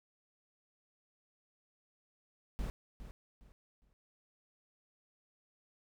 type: noise with echo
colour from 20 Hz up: brown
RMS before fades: -37 dBFS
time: 2.59-2.7 s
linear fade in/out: 0 ms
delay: 410 ms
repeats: 3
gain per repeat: -11 dB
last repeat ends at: 3.93 s
effects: none